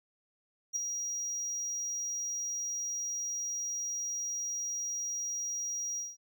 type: tone with ADSR envelope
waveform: triangle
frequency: 5730 Hz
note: F8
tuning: 44 cents sharp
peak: -26 dBFS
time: 0.73-6.17 s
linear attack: 32 ms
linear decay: 4 ms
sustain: -6 dB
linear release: 190 ms
effects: none